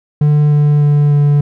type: tone with pitch steps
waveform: triangle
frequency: 148.5 / 147.39 / 146.29 / 145.19 Hz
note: D3 / D3 / D3 / D3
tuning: +20 / +7 / -6 / -19 cents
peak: -5 dBFS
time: 0.21-1.41 s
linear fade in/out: 5 ms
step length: 300 ms
effects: none